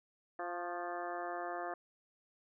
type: harmonic tone with a mistuned harmonic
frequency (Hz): 174.7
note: F3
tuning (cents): +1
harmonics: 2 / 3 / 4 / 5 / 6 / 7 / 8 / 9 / 10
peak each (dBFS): -45 / -47 / -41 / -51 / -49 / -47 / -54 / -51 / -50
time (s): 0.39-1.74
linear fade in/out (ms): 2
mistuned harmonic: 6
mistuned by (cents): +37
effects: none